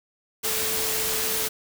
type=tone in noise; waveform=sine; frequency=440.2 Hz; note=A4; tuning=1 cent sharp; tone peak=-34 dBFS; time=0.43-1.49 s; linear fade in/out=20 ms; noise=white; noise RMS=-26 dBFS; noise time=0.43-1.49 s; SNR=-11 dB; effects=none